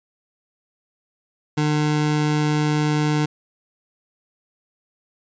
25% pulse tone, 150.7 Hz, D3, 45 cents sharp, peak -14 dBFS, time 1.57-3.26 s, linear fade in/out 10 ms, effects resampled to 16000 Hz

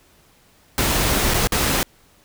pink noise with dropouts, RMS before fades -19 dBFS, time 0.78-1.83 s, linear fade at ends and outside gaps 1 ms, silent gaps 1.338-1.342 / 1.472-1.521 s, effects pink hiss -55 dBFS RMS until 2.24 s

